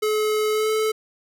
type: tone with pitch glide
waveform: square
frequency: 428.4 to 434.9 Hz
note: A4 to A4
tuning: -46 to -20 cents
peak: -20 dBFS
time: 0.02-0.92 s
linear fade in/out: 10 ms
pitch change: +26 cents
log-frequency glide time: 0.51-0.7 s
effects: none